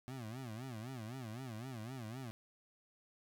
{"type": "tone with vibrato", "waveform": "25% pulse", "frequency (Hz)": 119.9, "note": "A#2", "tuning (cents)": 49, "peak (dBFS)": -40, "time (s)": [0.08, 2.31], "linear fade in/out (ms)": 0, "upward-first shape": "sine", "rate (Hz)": 3.9, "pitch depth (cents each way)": 200, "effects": []}